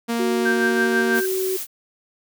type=tone; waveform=sawtooth; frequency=233.1 Hz; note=A#3; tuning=in tune; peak=-17 dBFS; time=0.08-1.21 s; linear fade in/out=20 ms
type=tone with pitch glide; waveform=sine; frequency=370 to 376.9 Hz; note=F#4 to F#4; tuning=0 to +32 cents; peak=-21 dBFS; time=0.19-1.57 s; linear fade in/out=10 ms; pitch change=+32 cents; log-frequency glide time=0.61-0.95 s
type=tone with tremolo; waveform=sine; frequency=1572 Hz; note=G6; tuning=4 cents sharp; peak=-18 dBFS; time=0.45-1.26 s; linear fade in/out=10 ms; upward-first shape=sine; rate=6.1 Hz; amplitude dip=70%
type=noise; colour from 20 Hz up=blue; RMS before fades=-29 dBFS; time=1.13-1.67 s; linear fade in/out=50 ms
effects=none